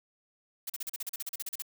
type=noise bursts; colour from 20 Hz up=blue; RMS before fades=-36 dBFS; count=15; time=0.67-1.622 s; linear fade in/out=5 ms; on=28 ms; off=38 ms; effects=none